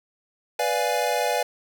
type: chord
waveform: square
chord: B diminished seventh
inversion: none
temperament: equal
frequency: 493.9 / 587.3 / 698.5 / 830.6 Hz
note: B4 / D5 / F5 / Ab5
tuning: 0 / 0 / 0 / 0 cents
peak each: -28 dBFS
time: 0.59-1.43 s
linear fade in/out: 5 ms
effects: none